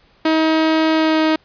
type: tone with pitch glide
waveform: sawtooth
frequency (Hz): 317.7 to 314.6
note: D#4 to D#4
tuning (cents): +36 to +19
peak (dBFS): -9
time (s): 0.25-1.36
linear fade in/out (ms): 5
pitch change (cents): -17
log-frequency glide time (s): 0.93-1.22
effects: pink hiss -54 dBFS RMS until 1.44 s + resampled to 11025 Hz